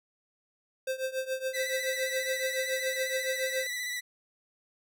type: tone with tremolo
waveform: square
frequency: 523.3 Hz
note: C5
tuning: in tune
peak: -28 dBFS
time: 0.87-3.67 s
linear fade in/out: 5 ms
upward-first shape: triangle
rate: 7.1 Hz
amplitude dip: 90%
type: tone with vibrato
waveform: sawtooth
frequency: 1975.5 Hz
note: B6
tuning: in tune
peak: -29 dBFS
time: 1.53-4.01 s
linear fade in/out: 20 ms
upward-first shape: square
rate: 15 Hz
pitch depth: 24 cents each way
effects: none